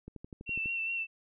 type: click train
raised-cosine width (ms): 3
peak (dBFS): -31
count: 8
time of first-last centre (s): 0.08-0.659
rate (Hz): 12.1
type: tone with vibrato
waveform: sine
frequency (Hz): 2700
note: E7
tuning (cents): +41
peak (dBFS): -31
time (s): 0.46-1.07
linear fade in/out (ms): 50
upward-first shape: sine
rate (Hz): 4.8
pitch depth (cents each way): 29
effects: none